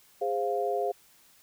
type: chord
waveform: sine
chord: F minor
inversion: first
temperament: equal with one note detuned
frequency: 410.3 / 523.3 / 698.5 Hz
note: Ab4 / C5 / F5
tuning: -21 / 0 / 0 cents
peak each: -30 / -32 / -30 dBFS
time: 0.21-0.92 s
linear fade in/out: 10 ms
effects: white hiss -60 dBFS RMS until 1.42 s